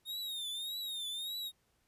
45% pulse tone with vibrato, 3700 Hz, A#7, 14 cents flat, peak -37 dBFS, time 0.05-1.52 s, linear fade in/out 50 ms, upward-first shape triangle, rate 1.7 Hz, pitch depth 120 cents each way, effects pink hiss -75 dBFS RMS until 1.87 s + resampled to 32000 Hz

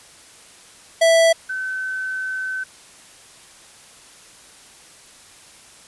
square / sine tone pair in turn, 659.3 / 1526.1 Hz, E5 / G6, 0 / -47 cents, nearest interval octave + minor third, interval 1453 cents, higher second, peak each -12 / -23 dBFS, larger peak first, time 1.01-1.33 / 1.49-2.64 s, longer second, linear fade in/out 10 ms, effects white hiss -46 dBFS RMS until 5.87 s + resampled to 24000 Hz

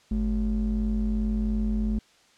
triangle ring-modulated tone, 82.2 Hz, E2, 4 cents flat, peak -18 dBFS, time 0.11-1.99 s, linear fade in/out 5 ms, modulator 133 Hz, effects white hiss -59 dBFS RMS until 2.37 s + low-pass 6000 Hz 12 dB/octave

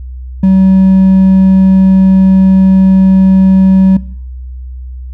triangle tone with hard clipping, 190 Hz, F#3, 46 cents sharp, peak -4 dBFS, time 0.43-3.97 s, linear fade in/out 5 ms, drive 5 dB, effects noise-tail reverb RT60 0.7 s tail -20 dB re dry + added 63 Hz sine -21 dBFS peak until 5.13 s

